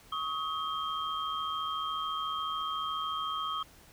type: tone cluster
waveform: sine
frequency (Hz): 1114 / 1268 / 3193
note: C#6 / D#6 / G7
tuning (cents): +8 / +32 / +31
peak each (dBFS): -37 / -34 / -38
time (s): 0.12-3.63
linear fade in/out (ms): 5
effects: pink hiss -57 dBFS RMS until 3.92 s